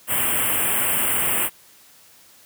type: band-stop noise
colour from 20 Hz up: white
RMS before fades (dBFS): -21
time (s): 0.07-1.5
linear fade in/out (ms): 50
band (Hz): 3200 to 7900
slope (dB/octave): 96
effects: white hiss -51 dBFS RMS until 2.45 s + high-pass 60 Hz 12 dB/octave